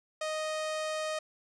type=tone; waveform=sawtooth; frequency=622.3 Hz; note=D#5; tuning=in tune; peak=-28 dBFS; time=0.21-1.19 s; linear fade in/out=5 ms; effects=resampled to 22050 Hz